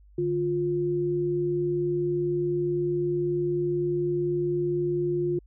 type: tone pair together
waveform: sine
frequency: 148.1 / 352.2 Hz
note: D3 / F4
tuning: +15 / +15 cents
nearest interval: octave + minor third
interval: 1500 cents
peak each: -31 / -24 dBFS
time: 0.18-5.39 s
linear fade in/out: 5 ms
effects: added 50 Hz sine -51 dBFS peak until 5.46 s